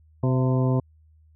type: harmonic tone with a mistuned harmonic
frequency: 128.7 Hz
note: C3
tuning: 28 cents flat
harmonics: 1 / 2 / 3 / 4 / 5 / 7 / 8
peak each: -20 / -26 / -30 / -32 / -34 / -37 / -38 dBFS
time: 0.23-0.8 s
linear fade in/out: 5 ms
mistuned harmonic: 5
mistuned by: +50 cents
effects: added 78 Hz sine -53 dBFS peak until 1.35 s